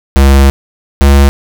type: tone pair in turn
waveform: square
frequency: 68.4 / 69.72 Hz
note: C#2 / C#2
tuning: -23 / +11 cents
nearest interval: unison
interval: 34 cents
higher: second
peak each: -3 dBFS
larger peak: neither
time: 0.16-0.5 / 1.01-1.29 s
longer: first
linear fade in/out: 0 ms
effects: none